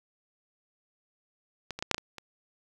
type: clicks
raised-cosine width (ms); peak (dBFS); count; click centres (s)
0.2; -18 / -20 / -14 / -6 / -9 / -20 / -24; 7; 1.707 / 1.79 / 1.825 / 1.913 / 1.945 / 1.981 / 2.183
effects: 8-bit